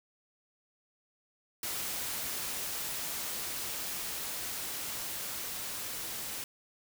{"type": "noise with level ramp", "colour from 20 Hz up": "white", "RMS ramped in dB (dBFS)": [-36, -39], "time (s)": [1.63, 6.44], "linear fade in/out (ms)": 2, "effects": []}